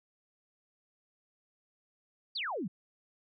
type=exponential sweep; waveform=sine; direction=down; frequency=4912 to 155.56 Hz; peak=-33 dBFS; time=2.35-2.68 s; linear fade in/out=10 ms; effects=none